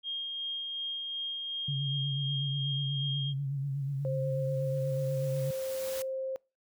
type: tone with tremolo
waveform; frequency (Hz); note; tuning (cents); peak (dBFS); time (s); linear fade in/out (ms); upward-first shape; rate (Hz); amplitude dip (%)
sine; 3230; G#7; -49; -32; 0.03-3.34; 50; sine; 2.7; 25
type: tone with vibrato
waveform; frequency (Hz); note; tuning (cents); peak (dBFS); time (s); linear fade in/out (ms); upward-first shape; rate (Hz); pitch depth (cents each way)
sine; 138.59; C#3; 0; -30; 1.68-5.51; 5; sine; 8.2; 52
type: noise with exponential growth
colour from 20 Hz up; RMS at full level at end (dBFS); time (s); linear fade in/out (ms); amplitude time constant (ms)
white; -40; 3.3-6.02; 1; 590
type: tone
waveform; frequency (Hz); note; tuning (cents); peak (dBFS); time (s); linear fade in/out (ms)
sine; 528; C5; +16; -32; 4.05-6.36; 0
effects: noise-tail reverb RT60 0.3 s tail -26 dB re dry